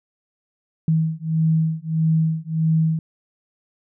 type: beating tone pair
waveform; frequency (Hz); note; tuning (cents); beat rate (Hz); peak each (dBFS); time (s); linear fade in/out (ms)
sine; 159.4 / 161; D#3 / E3; +42 / -41; 1.6; -20 / -20; 0.88-2.99; 2
effects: none